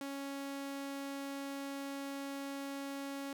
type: tone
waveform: sawtooth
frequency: 277.2 Hz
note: C#4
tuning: in tune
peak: -36 dBFS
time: 0.01-3.33 s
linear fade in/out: 2 ms
effects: none